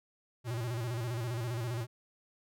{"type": "tone with vibrato", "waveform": "square", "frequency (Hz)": 118.6, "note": "A#2", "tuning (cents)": 30, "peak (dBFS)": -34, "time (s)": [0.44, 1.87], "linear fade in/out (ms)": 50, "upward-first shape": "square", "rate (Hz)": 15, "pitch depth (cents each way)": 87, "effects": []}